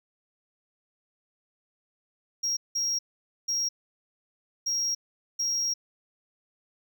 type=tone bursts at uneven times; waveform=triangle; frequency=5610 Hz; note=F8; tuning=7 cents sharp; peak=-24 dBFS; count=5; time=2.43-2.57 / 2.75-2.99 / 3.48-3.69 / 4.66-4.95 / 5.39-5.74 s; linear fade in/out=10 ms; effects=none